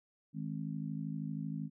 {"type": "harmonic tone", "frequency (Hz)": 52.8, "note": "G#1", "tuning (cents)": 29, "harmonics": [3, 4, 5], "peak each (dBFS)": [-39, -41, -43], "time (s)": [0.33, 1.7], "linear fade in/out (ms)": 50, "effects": []}